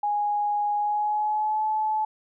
sine tone with pitch glide, 828 to 863.2 Hz, G#5 to A5, -5 to -33 cents, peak -22 dBFS, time 0.03-2.05 s, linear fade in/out 5 ms, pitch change +72 cents, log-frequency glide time 0.76-1.65 s, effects none

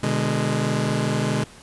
sawtooth chord, G# diminished, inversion first, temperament just, 124.59 / 149.51 / 207.7 Hz, B2 / D3 / G#3, +16 / +31 / 0 cents, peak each -21 dBFS, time 0.03-1.44 s, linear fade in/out 5 ms, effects pink hiss -46 dBFS RMS until 1.62 s + resampled to 24000 Hz

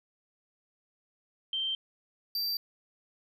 sine / square tone pair in turn, 3136 / 4684 Hz, G7 / D8, 0 / -5 cents, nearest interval perfect fifth, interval 695 cents, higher second, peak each -29 / -30 dBFS, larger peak first, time 1.53-1.75 / 2.35-2.57 s, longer neither, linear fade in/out 2 ms, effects none

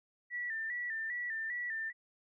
sine tone with vibrato, 1864.7 Hz, A#6, in tune, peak -35 dBFS, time 0.3-1.93 s, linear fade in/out 50 ms, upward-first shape square, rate 2.5 Hz, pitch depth 72 cents each way, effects none

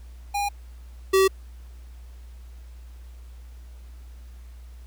square tone pair in turn, 813 / 383.7 Hz, G#5 / G4, -37 / -37 cents, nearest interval octave + minor second, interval 1300 cents, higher first, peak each -24 / -16 dBFS, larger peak second, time 0.34-0.49 / 1.13-1.28 s, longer neither, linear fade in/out 10 ms, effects added 60 Hz sine -40 dBFS peak until 4.86 s + pink hiss -59 dBFS RMS until 4.86 s

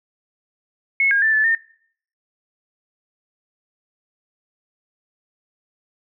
sine tone with pitch steps, 2186 / 1624 / 1768 / 1740 / 1817 Hz, C#7 / G#6 / A6 / A6 / A#6, -25 / -39 / +8 / -20 / -45 cents, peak -14 dBFS, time 1-1.55 s, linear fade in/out 2 ms, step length 110 ms, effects noise-tail reverb RT60 0.6 s tail -22 dB re dry

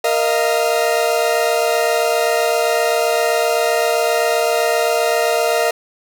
40% pulse chord, Bb suspended fourth, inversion none, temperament equal with one note detuned, 466.2 / 622.3 / 690 Hz, Bb4 / Eb5 / F5, 0 / 0 / -21 cents, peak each -18 dBFS, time 0.04-5.71 s, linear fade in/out 5 ms, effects none

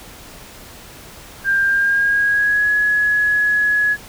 sine tone with pitch glide, 1593 to 1685.8 Hz, G6 to G#6, +27 to +25 cents, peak -13 dBFS, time 1.44-3.97 s, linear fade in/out 50 ms, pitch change +98 cents, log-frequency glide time 1.67-2.72 s, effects pink hiss -39 dBFS RMS until 4.08 s

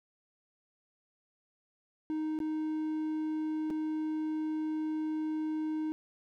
triangle tone with dropouts, 311.1 Hz, D#4, in tune, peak -29 dBFS, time 2.1-5.92 s, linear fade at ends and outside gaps 0 ms, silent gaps 2.389-2.402 / 3.702-3.707 s, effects none

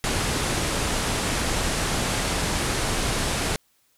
pink low-pass noise, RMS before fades -25 dBFS, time 0.04-3.56 s, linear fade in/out 0 ms, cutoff 11000 Hz, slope 48 dB/octave, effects white hiss -65 dBFS RMS until 3.97 s

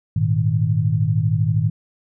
sine chord, Ab suspended second, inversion none, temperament equal, 103.83 / 116.54 / 155.56 Hz, Ab2 / Bb2 / Eb3, 0 / 0 / 0 cents, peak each -20 dBFS, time 0.16-1.7 s, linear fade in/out 5 ms, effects none

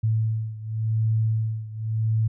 sine beating tone pair, 110.3 / 111.2 Hz, A2 / A2, +5 / +19 cents, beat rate 0.9 Hz, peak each -23 / -26 dBFS, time 0.03-2.28 s, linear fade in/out 10 ms, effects none

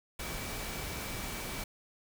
sine tone in noise, 2303 Hz, D7, 34 cents flat, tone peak -48 dBFS, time 0.19-1.64 s, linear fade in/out 5 ms, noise pink, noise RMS -39 dBFS, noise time 0.19-1.64 s, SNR -12 dB, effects none

